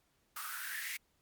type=noise with high-pass filter sweep; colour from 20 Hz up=white; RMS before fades=-41 dBFS; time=0.36-0.97 s; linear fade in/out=5 ms; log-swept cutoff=1200 to 2100 Hz; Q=8.5; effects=pink hiss -75 dBFS RMS until 1.21 s + Opus 48 kbps